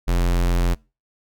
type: tone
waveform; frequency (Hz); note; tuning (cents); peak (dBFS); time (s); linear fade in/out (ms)
square; 43.65; F1; 0; -17; 0.07-0.75; 20
effects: noise-tail reverb RT60 0.3 s tail -25 dB re dry